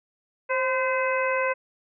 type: harmonic tone with a mistuned harmonic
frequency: 512 Hz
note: C5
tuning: 38 cents flat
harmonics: 1 / 2 / 3 / 4 / 5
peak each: -25 / -28 / -30 / -31 / -32 dBFS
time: 0.49-1.54 s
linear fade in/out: 20 ms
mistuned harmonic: 1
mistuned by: +48 cents
effects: none